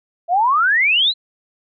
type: exponential sweep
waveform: sine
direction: up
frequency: 659.3 to 4152 Hz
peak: -12 dBFS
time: 0.28-1.14 s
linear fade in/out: 50 ms
effects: none